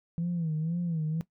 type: tone with vibrato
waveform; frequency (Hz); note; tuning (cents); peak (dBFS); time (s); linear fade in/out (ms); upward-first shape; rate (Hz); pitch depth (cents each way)
sine; 164.5; E3; -3; -26; 0.18-1.21; 0; sine; 2; 110
effects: noise-tail reverb RT60 0.1 s tail -17 dB re dry + tanh soft clip ceiling -24 dBFS